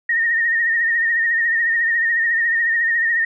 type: tone with vibrato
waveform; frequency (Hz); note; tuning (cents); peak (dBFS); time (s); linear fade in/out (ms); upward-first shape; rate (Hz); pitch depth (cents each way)
sine; 1848; A#6; -16; -15; 0.09-3.25; 5; sine; 14; 49
effects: none